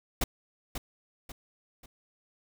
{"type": "noise with echo", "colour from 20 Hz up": "pink", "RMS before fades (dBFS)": -26, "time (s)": [0.21, 0.24], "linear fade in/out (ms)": 5, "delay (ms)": 540, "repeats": 3, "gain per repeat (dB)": -8, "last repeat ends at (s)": 1.86, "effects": []}